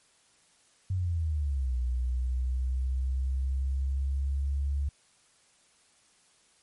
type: exponential two-way sweep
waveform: sine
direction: down then up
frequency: 95.5 to 61.2 to 70.6 Hz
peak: -26 dBFS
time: 0.9-4.89 s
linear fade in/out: 5 ms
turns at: 1.77 s
effects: white hiss -64 dBFS RMS until 6.62 s + MP3 48 kbps